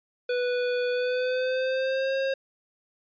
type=tone with pitch glide; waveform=square; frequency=493.1 to 537.7 Hz; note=B4 to C5; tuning=-3 to +47 cents; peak=-25 dBFS; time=0.29-2.34 s; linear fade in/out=5 ms; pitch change=+150 cents; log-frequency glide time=0.91-2.15 s; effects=resampled to 11025 Hz